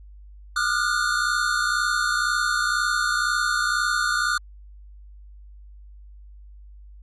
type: tone cluster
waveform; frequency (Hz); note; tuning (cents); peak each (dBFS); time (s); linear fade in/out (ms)
square; 1202 / 1407 / 1469; D6 / F6 / F#6; +40 / +12 / -13; -27 / -26 / -25; 0.56-4.38; 5
effects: added 50 Hz sine -42 dBFS peak until 7.02 s + resampled to 22050 Hz